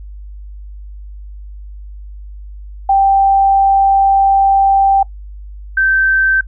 sine tone pair in turn, 784 / 1552.7 Hz, G5 / G6, 0 / -17 cents, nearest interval octave, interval 1183 cents, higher second, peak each -7 / -9 dBFS, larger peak first, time 2.89-5.03 / 5.77-6.41 s, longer first, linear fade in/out 5 ms, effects noise-tail reverb RT60 0.1 s tail -23 dB re dry + added 50 Hz sine -28 dBFS peak until 6.47 s

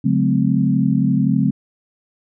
sine tone cluster, 141.3 / 182.8 / 214.5 / 258.3 Hz, C#3 / F#3 / A3 / C4, +34 / -21 / -44 / -22 cents, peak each -19 dBFS, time 0.04-1.51 s, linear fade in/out 10 ms, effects none

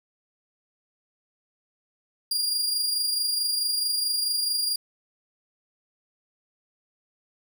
sawtooth tone with amplitude modulation, 4811 Hz, D8, 41 cents sharp, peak -19 dBFS, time 2.31-4.76 s, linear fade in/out 5 ms, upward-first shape sine, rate 24.6 Hz, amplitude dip 40%, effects none

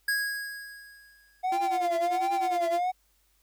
square tone with exponential decay, 1651 Hz, G#6, 11 cents flat, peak -24 dBFS, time 0.08-1.42 s, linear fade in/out 5 ms, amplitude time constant 290 ms
triangle tone with vibrato, 728 Hz, F#5, 28 cents flat, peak -23 dBFS, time 1.43-2.92 s, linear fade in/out 20 ms, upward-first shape triangle, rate 1.4 Hz, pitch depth 160 cents each way
sawtooth tone with tremolo, 345.6 Hz, F4, 18 cents flat, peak -27 dBFS, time 1.52-2.8 s, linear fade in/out 2 ms, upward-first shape sine, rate 10 Hz, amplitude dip 90%
effects added 50 Hz sine -69 dBFS peak until 3.42 s + white hiss -69 dBFS RMS until 3.42 s

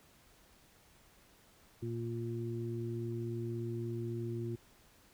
harmonic tone, 116.54 Hz, A#2, in tune, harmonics 1 / 2 / 3, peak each -38 / -44 / -40 dBFS, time 1.82-4.56 s, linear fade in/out 10 ms, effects pink hiss -64 dBFS RMS until 5.13 s

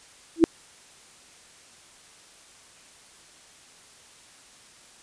sine tone with exponential growth, 329.6 Hz, E4, in tune, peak -7 dBFS, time 0.36-0.44 s, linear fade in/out 0 ms, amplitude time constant 16 ms, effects white hiss -52 dBFS RMS until 5.02 s + resampled to 22050 Hz

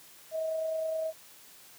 sine tone with amplitude modulation, 639 Hz, D#5, 46 cents sharp, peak -28 dBFS, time 0.31-1.13 s, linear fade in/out 50 ms, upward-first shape sine, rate 29.6 Hz, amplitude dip 30%, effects white hiss -54 dBFS RMS until 1.78 s + high-pass 80 Hz 12 dB/octave

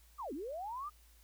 sine linear two-way sweep, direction down then up, 1243 to 246.9 to 1243 Hz, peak -39 dBFS, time 0.18-0.9 s, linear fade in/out 20 ms, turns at 0.33 s, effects added 56 Hz sine -61 dBFS peak until 1.23 s + white hiss -67 dBFS RMS until 1.23 s

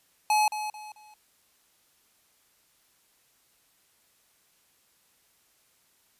square tone with echo, 850 Hz, G#5, 40 cents sharp, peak -21 dBFS, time 0.3-0.48 s, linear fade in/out 2 ms, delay 220 ms, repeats 3, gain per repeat -10 dB, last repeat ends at 1.14 s, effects white hiss -66 dBFS RMS until 6.19 s + resampled to 32000 Hz

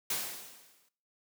white noise with exponential decay, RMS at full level -31 dBFS, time 0.1-0.89 s, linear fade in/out 5 ms, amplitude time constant 170 ms, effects noise-tail reverb RT60 0.5 s tail -19 dB re dry + high-pass 150 Hz 12 dB/octave

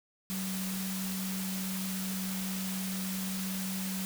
sine tone in noise, 189.4 Hz, F#3, 41 cents sharp, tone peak -34 dBFS, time 0.3-4.05 s, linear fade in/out 0 ms, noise white, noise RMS -39 dBFS, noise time 0.3-4.05 s, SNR +2 dB, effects none

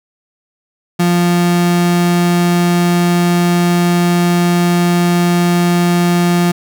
35% pulse tone, 174.61 Hz, F3, in tune, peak -8 dBFS, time 0.99-6.52 s, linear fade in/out 10 ms, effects none

